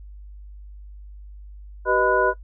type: tone cluster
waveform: sine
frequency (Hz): 383.8 / 492.1 / 621 / 1002 / 1461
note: G4 / B4 / D#5 / B5 / F#6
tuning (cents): -37 / -6 / -3 / +25 / -22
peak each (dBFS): -23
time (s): 1.85-2.34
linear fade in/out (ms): 50
effects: noise-tail reverb RT60 0.1 s tail -19 dB re dry + added 50 Hz sine -38 dBFS peak until 2.43 s